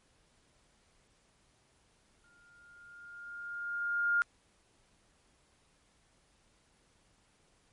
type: tone with exponential growth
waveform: sine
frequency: 1411 Hz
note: F6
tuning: 17 cents sharp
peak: -24 dBFS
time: 2.24-4.22 s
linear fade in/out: 0 ms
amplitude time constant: 430 ms
effects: pink hiss -69 dBFS RMS until 7.72 s + MP3 48 kbps